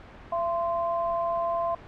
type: tone pair together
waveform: sine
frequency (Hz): 676.7 / 1040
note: E5 / C6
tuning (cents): +45 / -11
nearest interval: perfect fifth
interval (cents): 744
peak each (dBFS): -26 / -29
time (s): 0.32-1.75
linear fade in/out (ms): 5
effects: pink hiss -46 dBFS RMS until 1.87 s + low-pass 2000 Hz 12 dB/octave